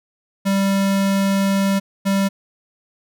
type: tone pair in turn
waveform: square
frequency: 196 / 196 Hz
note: G3 / G3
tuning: 0 / 0 cents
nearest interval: unison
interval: 0 cents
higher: neither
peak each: -16 dBFS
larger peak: neither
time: 0.45-1.8 / 2.05-2.29 s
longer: first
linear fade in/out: 20 ms
effects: none